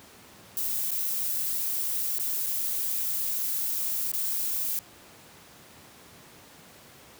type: noise with dropouts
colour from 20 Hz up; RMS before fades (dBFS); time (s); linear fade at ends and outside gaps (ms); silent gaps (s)
violet; -29; 0.57-4.79; 1; 0.908-0.916 / 2.185-2.197 / 2.462-2.466 / 4.118-4.136
effects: pink hiss -51 dBFS RMS until 7.19 s + high-pass 100 Hz 12 dB/octave